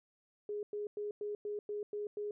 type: tone bursts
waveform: sine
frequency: 415.3 Hz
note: G#4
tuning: in tune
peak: -36 dBFS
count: 8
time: 0.49-2.31 s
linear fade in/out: 2 ms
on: 140 ms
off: 100 ms
effects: none